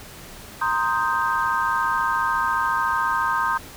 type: chord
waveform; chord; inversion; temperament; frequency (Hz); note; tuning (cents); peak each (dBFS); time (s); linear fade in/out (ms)
sine; C minor seventh; third; equal; 932.3 / 1046.5 / 1244.5 / 1568; Bb5 / C6 / Eb6 / G6; 0 / 0 / 0 / 0; -25; 0.61-3.58; 10
effects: pink hiss -41 dBFS RMS until 3.76 s